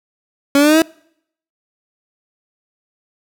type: exponential sweep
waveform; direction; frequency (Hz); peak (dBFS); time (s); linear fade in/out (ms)
30% pulse; up; 277.2 to 329.1; -6; 0.55-0.82; 2
effects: noise-tail reverb RT60 0.7 s tail -26 dB re dry